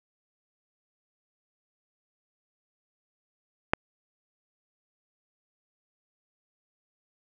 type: click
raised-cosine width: 0.5 ms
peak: -5 dBFS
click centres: 3.735 s
effects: none